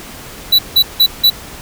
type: tone bursts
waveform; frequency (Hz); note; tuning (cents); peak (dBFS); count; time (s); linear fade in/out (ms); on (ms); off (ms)
square; 3951; B7; 0; -6; 4; 0.52-1.302; 10; 68; 170
effects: pink hiss -32 dBFS RMS until 1.61 s